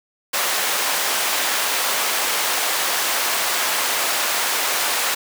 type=high-pass noise; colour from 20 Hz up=pink; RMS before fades=-21 dBFS; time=0.33-5.15 s; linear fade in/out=10 ms; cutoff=760 Hz; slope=12 dB/octave; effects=none